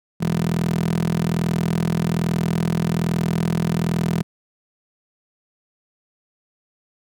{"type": "tone with high-pass filter", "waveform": "15% pulse", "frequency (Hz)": 41.2, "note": "E1", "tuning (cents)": 0, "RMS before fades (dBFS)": -21, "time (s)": [0.2, 4.23], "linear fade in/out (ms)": 20, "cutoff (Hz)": 180, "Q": 3.9, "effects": []}